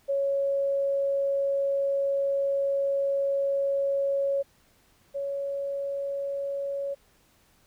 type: tone pair in turn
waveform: sine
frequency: 554.4 / 557.9 Hz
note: C#5 / C#5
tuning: 0 / +11 cents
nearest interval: unison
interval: 11 cents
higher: second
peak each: -23 / -28 dBFS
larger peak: first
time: 0.08-4.43 / 5.14-6.95 s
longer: first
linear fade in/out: 20 ms
effects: pink hiss -63 dBFS RMS until 7.66 s